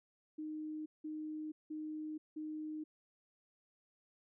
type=tone bursts; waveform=sine; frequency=308.5 Hz; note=D#4; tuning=15 cents flat; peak=-40 dBFS; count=4; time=0.38-2.84 s; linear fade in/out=10 ms; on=480 ms; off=180 ms; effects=none